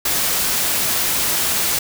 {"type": "noise", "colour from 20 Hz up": "white", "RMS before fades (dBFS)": -19, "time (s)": [0.05, 1.79], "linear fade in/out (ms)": 5, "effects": []}